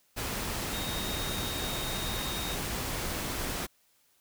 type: tone in noise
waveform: sine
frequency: 3723 Hz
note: A#7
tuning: 3 cents flat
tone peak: -38 dBFS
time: 0.72-2.56 s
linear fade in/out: 20 ms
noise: pink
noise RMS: -34 dBFS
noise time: 0.16-3.67 s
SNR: -7 dB
effects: white hiss -68 dBFS RMS until 4.2 s